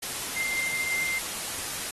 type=tone in noise; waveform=sine; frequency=2093 Hz; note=C7; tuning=in tune; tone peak=-27 dBFS; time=0.36-1.19 s; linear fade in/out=10 ms; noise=white; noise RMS=-33 dBFS; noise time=0.02-1.91 s; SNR=+3 dB; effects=AAC 32 kbps